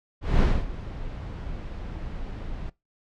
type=noise with ADSR envelope; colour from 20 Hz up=brown; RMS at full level=-17 dBFS; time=0.21-2.7 s; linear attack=190 ms; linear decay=250 ms; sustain=-17 dB; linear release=8 ms; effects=noise-tail reverb RT60 0.2 s tail -21 dB re dry + low-pass 4000 Hz 12 dB/octave